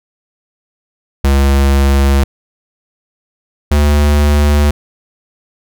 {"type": "tone pair in turn", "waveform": "square", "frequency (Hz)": [69, 73.31], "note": ["C#2", "D2"], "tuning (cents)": [-7, -3], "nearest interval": "minor second", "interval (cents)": 104, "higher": "second", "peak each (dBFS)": -8, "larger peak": "neither", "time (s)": [[1.24, 2.24], [3.71, 4.71]], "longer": "neither", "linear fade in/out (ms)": 5, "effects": []}